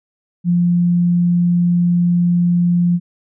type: tone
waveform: sine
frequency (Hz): 174.61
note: F3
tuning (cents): 0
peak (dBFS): -11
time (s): 0.44-3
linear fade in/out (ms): 50
effects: none